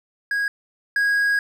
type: tone pair in turn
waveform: triangle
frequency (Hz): 1646 / 1646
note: G#6 / G#6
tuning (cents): -16 / -16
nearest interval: unison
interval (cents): 0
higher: neither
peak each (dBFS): -18 / -15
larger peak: second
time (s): 0.31-0.48 / 0.96-1.39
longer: second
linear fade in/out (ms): 2
effects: none